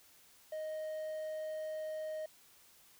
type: tone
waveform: triangle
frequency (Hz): 623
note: D#5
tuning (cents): +2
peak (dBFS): -36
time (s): 0.52-2.26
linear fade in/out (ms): 5
effects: white hiss -63 dBFS RMS until 2.99 s